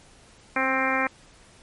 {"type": "harmonic tone with a mistuned harmonic", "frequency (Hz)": 263.6, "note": "C4", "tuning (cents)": 13, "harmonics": [1, 2, 3, 4, 5, 6, 7, 8, 9], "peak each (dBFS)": [-30, -30, -30, -30, -30, -30, -30, -30, -30], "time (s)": [0.56, 1.07], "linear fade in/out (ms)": 2, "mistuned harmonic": 1, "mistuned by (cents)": 15, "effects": ["pink hiss -53 dBFS RMS until 1.62 s", "MP3 48 kbps"]}